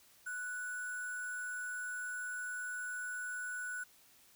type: tone with sample-and-hold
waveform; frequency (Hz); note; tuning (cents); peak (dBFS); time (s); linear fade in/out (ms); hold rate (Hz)
sine; 1480; F#6; 0; -38; 0.26-3.84; 10; 8820
effects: white hiss -64 dBFS RMS until 4.35 s